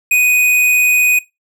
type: tone with hard clipping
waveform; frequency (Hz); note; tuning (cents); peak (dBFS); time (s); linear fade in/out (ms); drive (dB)
sine; 2489; D#7; 0; -10; 0.11-1.19; 5; 18
effects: noise-tail reverb RT60 0.2 s tail -19 dB re dry